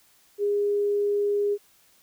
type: tone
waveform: sine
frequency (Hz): 408.9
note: G#4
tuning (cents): -27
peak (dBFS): -21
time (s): 0.38-1.58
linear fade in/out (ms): 50
effects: white hiss -60 dBFS RMS until 2.02 s